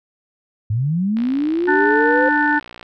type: linear sweep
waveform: sine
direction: up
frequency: 100 to 523.3 Hz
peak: -16 dBFS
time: 0.7-2.29 s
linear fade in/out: 5 ms
type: click train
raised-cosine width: 0.3 ms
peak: -20 dBFS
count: 100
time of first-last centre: 1.17-2.828 s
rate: 59.7 Hz
type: harmonic tone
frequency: 296.2 Hz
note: D4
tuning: 15 cents sharp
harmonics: 1 / 3 / 5 / 6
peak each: -19 / -19 / -19 / -20 dBFS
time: 1.67-2.6 s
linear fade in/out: 20 ms
effects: none